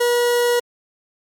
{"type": "tone", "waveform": "40% pulse", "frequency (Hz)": 481.7, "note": "B4", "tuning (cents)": -43, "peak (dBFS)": -14, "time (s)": [0, 0.6], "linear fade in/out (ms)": 10, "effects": ["MP3 64 kbps"]}